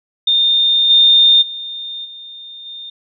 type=tone with level steps; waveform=sine; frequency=3632 Hz; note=A#7; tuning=46 cents flat; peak=-10 / -6 / -24 / -31 / -28 dBFS; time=0.27-2.9 s; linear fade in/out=5 ms; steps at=0.89 / 1.41 / 2.04 / 2.65 s; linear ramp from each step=20 ms; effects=none